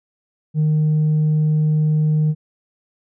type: tone with tanh clipping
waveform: triangle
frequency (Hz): 153.7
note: D#3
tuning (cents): -21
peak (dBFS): -14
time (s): 0.54-2.35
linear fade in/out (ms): 50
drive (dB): 6
effects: none